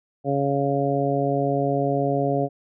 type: harmonic tone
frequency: 139.7 Hz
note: C#3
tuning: 14 cents sharp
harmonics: 1 / 2 / 3 / 4 / 5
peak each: -26 / -26 / -26 / -26 / -26 dBFS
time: 0.24-2.49 s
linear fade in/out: 50 ms
effects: none